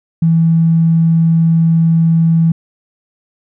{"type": "tone with tanh clipping", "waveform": "triangle", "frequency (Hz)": 164.4, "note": "E3", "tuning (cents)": -4, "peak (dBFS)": -7, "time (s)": [0.22, 2.52], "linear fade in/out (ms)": 5, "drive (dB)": 3, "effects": []}